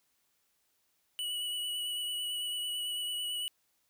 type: tone with vibrato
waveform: square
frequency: 2943 Hz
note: F#7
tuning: 10 cents flat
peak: -34 dBFS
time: 1.19-3.48 s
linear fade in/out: 0 ms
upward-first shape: sine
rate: 9 Hz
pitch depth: 20 cents each way
effects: white hiss -75 dBFS RMS until 3.89 s